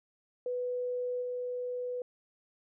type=tone with level steps; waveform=sine; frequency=495.1 Hz; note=B4; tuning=4 cents sharp; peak=-31 / -33 dBFS; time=0.46-2.02 s; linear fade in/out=2 ms; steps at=1.21 s; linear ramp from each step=20 ms; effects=none